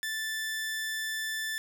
sawtooth tone, 1760 Hz, A6, in tune, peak -28 dBFS, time 0.03-1.58 s, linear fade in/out 0 ms, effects none

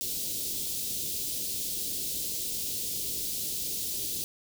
white band-stop noise, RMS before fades -33 dBFS, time 0.01-4.24 s, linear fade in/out 0 ms, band 460 to 3400 Hz, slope 24 dB/octave, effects none

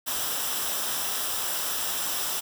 white noise with comb filter, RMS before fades -29 dBFS, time 0.06-2.41 s, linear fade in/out 20 ms, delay 0.45 ms, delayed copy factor -0.55, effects none

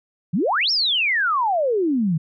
sine exponential two-way sweep, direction up then down, 150 to 5610 to 150 Hz, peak -17 dBFS, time 0.33-2.18 s, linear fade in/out 10 ms, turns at 0.71 s, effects none

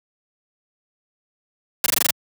white noise bursts, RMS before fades -17 dBFS, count 7, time 1.84-2.107 s, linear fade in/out 2 ms, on 21 ms, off 20 ms, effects high-pass 100 Hz 12 dB/octave

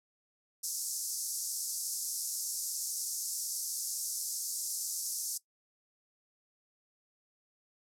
pink band-pass noise, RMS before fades -37 dBFS, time 0.63-5.38 s, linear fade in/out 10 ms, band 5200 to 13000 Hz, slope 48 dB/octave, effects noise-tail reverb RT60 0.1 s tail -18 dB re dry

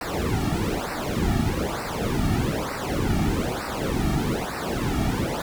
brown noise with flanger, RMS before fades -25 dBFS, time 0.01-5.42 s, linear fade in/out 2 ms, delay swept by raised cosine 0.3 to 2 ms, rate 1.1 Hz, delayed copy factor -1, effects none

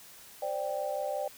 sine chord, C suspended second, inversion none, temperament just, 523.3 / 588.7 / 784.9 Hz, C5 / D5 / G5, 0 / +4 / +2 cents, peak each -37 / -33 / -36 dBFS, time 0.42-1.28 s, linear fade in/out 5 ms, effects white hiss -52 dBFS RMS until 1.37 s

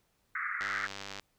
white band-pass noise, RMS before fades -35 dBFS, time 0.35-0.87 s, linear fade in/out 5 ms, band 1200 to 2100 Hz, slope 96 dB/octave
click train, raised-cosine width 0.2 ms, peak -23 dBFS, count 59, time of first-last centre 0.61-1.196 s, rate 98.9 Hz
effects pink hiss -74 dBFS RMS until 1.38 s

